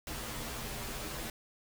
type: noise with comb filter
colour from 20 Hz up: pink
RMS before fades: -40 dBFS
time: 0.07-1.3 s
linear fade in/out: 2 ms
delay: 11 ms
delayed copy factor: -0.95
effects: none